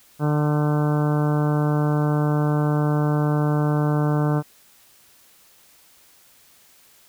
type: harmonic tone with a mistuned harmonic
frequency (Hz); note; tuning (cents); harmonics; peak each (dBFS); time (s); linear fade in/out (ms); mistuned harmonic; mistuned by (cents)
149.1; D3; +27; 1 / 2 / 3 / 4 / 5 / 6 / 7 / 8 / 9 / 10; -19 / -25 / -29 / -31 / -33 / -35 / -36 / -37 / -38 / -39; 0.19-4.43; 50; 10; +39
effects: white hiss -54 dBFS RMS until 7.08 s